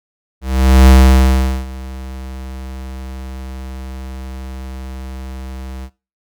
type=tone with ADSR envelope; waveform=square; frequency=65.2 Hz; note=C2; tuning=5 cents flat; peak=-4 dBFS; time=0.41-5.9 s; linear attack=460 ms; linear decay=780 ms; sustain=-23 dB; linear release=62 ms; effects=noise-tail reverb RT60 0.3 s tail -19 dB re dry